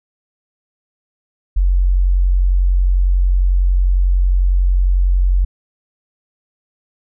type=tone; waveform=sine; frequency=45.52 Hz; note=F#1; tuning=28 cents flat; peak=-10 dBFS; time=1.56-5.45 s; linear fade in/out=10 ms; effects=none